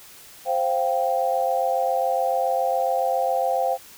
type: chord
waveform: sine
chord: C suspended fourth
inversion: none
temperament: just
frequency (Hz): 523.3 / 697.7 / 784.9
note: C5 / F5 / G5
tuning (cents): 0 / -2 / +2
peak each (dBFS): -24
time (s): 0.45-3.78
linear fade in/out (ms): 50
effects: white hiss -46 dBFS RMS until 3.97 s